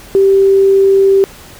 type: tone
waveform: sine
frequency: 390.2 Hz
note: G4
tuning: 8 cents flat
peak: -5 dBFS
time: 0.15-1.24 s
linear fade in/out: 0 ms
effects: pink hiss -36 dBFS RMS until 1.59 s